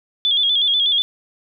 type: tone with vibrato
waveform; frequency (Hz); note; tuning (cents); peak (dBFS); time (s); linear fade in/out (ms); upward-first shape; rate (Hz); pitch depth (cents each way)
sine; 3384; G#7; +32; -14; 0.25-1.02; 0; square; 8.2; 56
effects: none